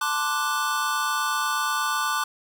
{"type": "chord", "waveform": "square", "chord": "D dominant seventh", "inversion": "second", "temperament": "equal", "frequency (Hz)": [880, 1046.5, 1174.7, 1480], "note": ["A5", "C6", "D6", "F#6"], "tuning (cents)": [0, 0, 0, 0], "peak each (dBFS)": [-32, -32, -27, -29], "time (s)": [0.01, 2.24], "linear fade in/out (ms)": 5, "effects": []}